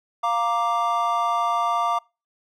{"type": "chord", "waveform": "triangle", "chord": "Bb major", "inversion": "second", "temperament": "equal", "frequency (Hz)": [698.5, 932.3, 1174.7], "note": ["F5", "Bb5", "D6"], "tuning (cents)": [0, 0, 0], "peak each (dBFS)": [-23, -24, -21], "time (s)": [0.23, 1.99], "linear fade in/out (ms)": 10, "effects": ["noise-tail reverb RT60 0.3 s tail -26 dB re dry"]}